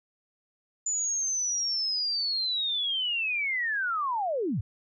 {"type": "linear sweep", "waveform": "sine", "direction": "down", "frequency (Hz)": [7040, 77.78], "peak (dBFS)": -26, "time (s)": [0.86, 4.61], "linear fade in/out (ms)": 5, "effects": []}